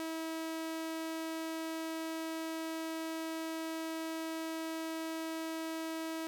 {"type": "tone", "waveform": "sawtooth", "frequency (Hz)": 323, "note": "E4", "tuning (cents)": -35, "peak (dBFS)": -33, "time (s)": [0, 6.27], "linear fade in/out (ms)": 0, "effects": []}